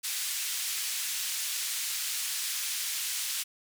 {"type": "band-pass noise", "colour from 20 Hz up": "white", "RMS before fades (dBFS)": -33, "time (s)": [0.03, 3.44], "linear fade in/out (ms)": 20, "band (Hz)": [2200, 11000], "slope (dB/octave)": 12, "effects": []}